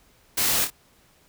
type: noise with echo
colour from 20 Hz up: white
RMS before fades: -23 dBFS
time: 0.37-0.65 s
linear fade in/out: 10 ms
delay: 27 ms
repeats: 2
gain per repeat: -7 dB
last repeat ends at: 0.704 s
effects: pink hiss -59 dBFS RMS until 1.28 s